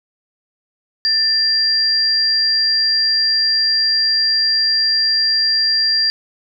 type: tone pair together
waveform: sine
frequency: 1780 / 4752 Hz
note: A6 / D8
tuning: +20 / +20 cents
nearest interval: octave + perfect fourth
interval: 1700 cents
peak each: -23 / -13 dBFS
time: 1.05-6.1 s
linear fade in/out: 0 ms
effects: none